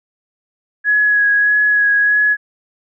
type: tone with vibrato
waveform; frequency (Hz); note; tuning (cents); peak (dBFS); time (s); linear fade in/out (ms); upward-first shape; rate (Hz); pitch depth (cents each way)
sine; 1674; G#6; +13; -10; 0.84-2.37; 50; sine; 1.6; 17
effects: none